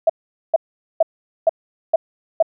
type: tone bursts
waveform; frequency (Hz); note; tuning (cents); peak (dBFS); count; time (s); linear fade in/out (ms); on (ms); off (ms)
sine; 652; E5; -19; -9; 6; 0.07-2.426; 5; 26; 440
effects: none